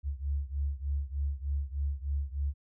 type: beating tone pair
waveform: sine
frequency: 69.3 / 72.6 Hz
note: C#2 / D2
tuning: 0 / -19 cents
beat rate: 3.3 Hz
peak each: -32 / -34 dBFS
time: 0.03-2.54 s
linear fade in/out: 50 ms
effects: none